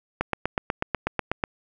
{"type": "click train", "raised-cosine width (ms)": 0.5, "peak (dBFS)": -8, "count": 11, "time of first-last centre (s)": [0.21, 1.439], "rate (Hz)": 8.14, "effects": []}